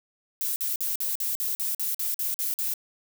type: noise bursts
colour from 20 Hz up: violet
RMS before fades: -28 dBFS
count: 12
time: 0.41-2.738 s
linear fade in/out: 0 ms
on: 150 ms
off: 48 ms
effects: none